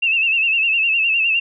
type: tone with vibrato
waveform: sine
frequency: 2681 Hz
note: E7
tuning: 29 cents sharp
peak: -14 dBFS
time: 0.02-1.4 s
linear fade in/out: 10 ms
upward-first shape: sine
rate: 9.8 Hz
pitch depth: 73 cents each way
effects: none